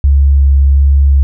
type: tone with vibrato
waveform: sine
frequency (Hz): 69.3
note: C#2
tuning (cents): 0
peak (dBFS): -4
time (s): 0.04-1.23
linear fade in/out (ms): 0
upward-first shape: square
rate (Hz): 1.4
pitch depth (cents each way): 8
effects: none